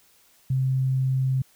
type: tone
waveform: sine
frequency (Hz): 131.5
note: C3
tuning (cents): +9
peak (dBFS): -20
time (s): 0.5-1.42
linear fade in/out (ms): 5
effects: white hiss -59 dBFS RMS until 1.55 s